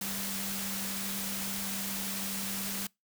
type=tone in noise; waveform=sine; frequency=196 Hz; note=G3; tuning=in tune; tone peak=-40 dBFS; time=0.01-2.87 s; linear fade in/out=5 ms; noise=white; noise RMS=-36 dBFS; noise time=0.01-2.87 s; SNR=-7 dB; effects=noise-tail reverb RT60 0.2 s tail -25 dB re dry